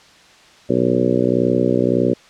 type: harmonic tone with a mistuned harmonic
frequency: 61.74 Hz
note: B1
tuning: in tune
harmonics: 2 / 3 / 4 / 5 / 6 / 7 / 8 / 9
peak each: -25 / -23 / -20 / -22 / -20 / -23 / -23 / -24 dBFS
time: 0.69-2.14 s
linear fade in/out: 10 ms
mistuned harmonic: 2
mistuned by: -26 cents
effects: white hiss -47 dBFS RMS until 2.29 s + low-pass 5000 Hz 12 dB/octave